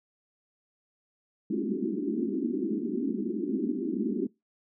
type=band-pass noise; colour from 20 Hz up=pink; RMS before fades=-30 dBFS; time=1.5-4.27 s; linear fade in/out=5 ms; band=200 to 390 Hz; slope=96 dB/octave; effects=noise-tail reverb RT60 0.2 s tail -22 dB re dry